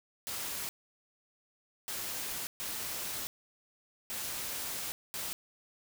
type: noise bursts at uneven times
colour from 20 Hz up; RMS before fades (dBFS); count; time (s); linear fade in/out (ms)
white; -38; 5; 0.27-0.69 / 1.88-2.47 / 2.6-3.27 / 4.1-4.92 / 5.14-5.33; 0
effects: none